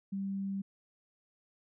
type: tone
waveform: sine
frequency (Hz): 195.7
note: G3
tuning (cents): -3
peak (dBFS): -33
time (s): 0.12-0.62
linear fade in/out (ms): 10
effects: none